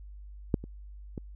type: clicks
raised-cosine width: 3 ms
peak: -11 / -28 / -23 dBFS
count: 3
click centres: 0.542 / 0.64 / 1.178 s
effects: added 50 Hz sine -43 dBFS peak until 1.35 s